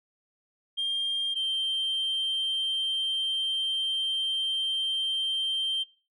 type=tone pair in turn; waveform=sine; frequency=3200 / 3145 Hz; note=G7 / G7; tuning=+35 / +5 cents; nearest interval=unison; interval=30 cents; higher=first; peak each=-24 dBFS; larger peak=neither; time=0.77-1.35 / 1.35-5.84 s; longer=second; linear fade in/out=20 ms; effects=noise-tail reverb RT60 0.4 s tail -21 dB re dry + tanh soft clip ceiling -24 dBFS